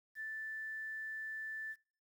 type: tone with quantisation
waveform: sine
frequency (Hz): 1760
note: A6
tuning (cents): 0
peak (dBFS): -40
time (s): 0.15-1.76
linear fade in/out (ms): 50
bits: 11
effects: noise-tail reverb RT60 0.5 s tail -25 dB re dry